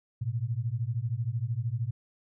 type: beating tone pair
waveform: sine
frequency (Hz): 110.4 / 123.4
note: A2 / B2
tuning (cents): +6 / -1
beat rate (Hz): 13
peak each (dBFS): -31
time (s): 0.21-1.91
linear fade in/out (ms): 10
effects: none